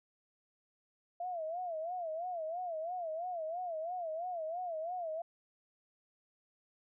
sine tone with vibrato, 678 Hz, E5, 49 cents sharp, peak -36 dBFS, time 1.2-5.22 s, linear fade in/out 5 ms, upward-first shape sine, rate 3 Hz, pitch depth 140 cents each way, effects none

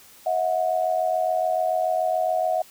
sine tone pair together, 641 / 728 Hz, E5 / F#5, -49 / -28 cents, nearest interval major second, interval 221 cents, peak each -23 dBFS, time 0.26-2.62 s, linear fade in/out 5 ms, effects white hiss -50 dBFS RMS until 2.7 s

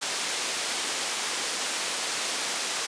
white band-pass noise, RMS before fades -30 dBFS, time 0.01-2.87 s, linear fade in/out 20 ms, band 300 to 7300 Hz, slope 12 dB/octave, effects resampled to 22050 Hz

